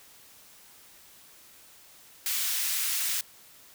white high-pass noise, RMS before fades -29 dBFS, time 2.26-3.21 s, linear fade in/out 2 ms, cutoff 1800 Hz, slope 12 dB/octave, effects white hiss -54 dBFS RMS until 3.74 s

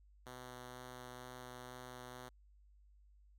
5% pulse tone with vibrato, 125.2 Hz, B2, 24 cents sharp, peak -38 dBFS, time 0.26-2.29 s, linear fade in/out 5 ms, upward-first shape sine, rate 2.1 Hz, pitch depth 9 cents each way, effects added 50 Hz sine -62 dBFS peak until 3.38 s

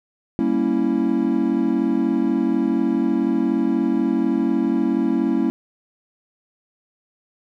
triangle chord, G diminished seventh, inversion none, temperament equal, 196 / 233.1 / 277.2 / 329.6 Hz, G3 / Bb3 / Db4 / Fb4, 0 / 0 / 0 / 0 cents, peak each -24 / -20 / -20 / -20 dBFS, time 0.39-5.5 s, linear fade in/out 0 ms, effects none

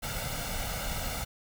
pink noise with comb filter, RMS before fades -34 dBFS, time 0.02-1.25 s, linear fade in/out 20 ms, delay 1.4 ms, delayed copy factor +0.7, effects none

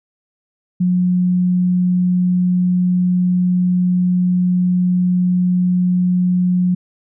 sine tone, 180.3 Hz, F#3, 45 cents flat, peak -12 dBFS, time 0.8-6.75 s, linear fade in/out 10 ms, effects none

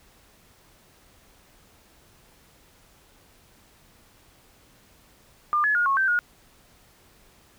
sine tone with pitch steps, 1200 / 1704 / 1432 / 1095 / 1556 / 1439 Hz, D6 / G#6 / F6 / C#6 / G6 / F#6, +37 / +44 / +43 / -22 / -13 / -49 cents, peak -19 dBFS, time 5.53-6.19 s, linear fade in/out 0 ms, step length 110 ms, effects pink hiss -57 dBFS RMS until 7.58 s

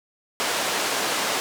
pink band-pass noise, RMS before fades -25 dBFS, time 0.4-1.4 s, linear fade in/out 0 ms, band 430 to 9100 Hz, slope 12 dB/octave, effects none

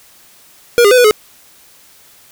square tone with pitch steps, 476.6 / 406 / 504 / 489.7 / 425.4 Hz, A#4 / G#4 / B4 / B4 / G#4, +38 / -39 / +35 / -15 / +42 cents, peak -6 dBFS, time 0.78-1.11 s, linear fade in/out 0 ms, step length 66 ms, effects white hiss -45 dBFS RMS until 2.31 s

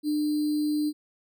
sine tone with sample-and-hold, 300 Hz, D4, 37 cents sharp, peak -23 dBFS, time 0.03-0.93 s, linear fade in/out 50 ms, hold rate 4410 Hz, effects none

